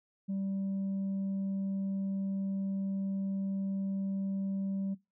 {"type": "tone", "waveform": "sine", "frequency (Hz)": 194.6, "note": "G3", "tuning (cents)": -12, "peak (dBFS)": -29, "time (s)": [0.28, 4.95], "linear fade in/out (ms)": 20, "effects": ["noise-tail reverb RT60 0.2 s tail -20 dB re dry", "tanh soft clip ceiling -30 dBFS"]}